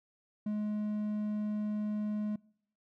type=tone; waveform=triangle; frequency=210.7 Hz; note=G#3; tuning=25 cents sharp; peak=-29 dBFS; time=0.46-2.36 s; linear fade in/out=5 ms; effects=noise-tail reverb RT60 0.7 s tail -25 dB re dry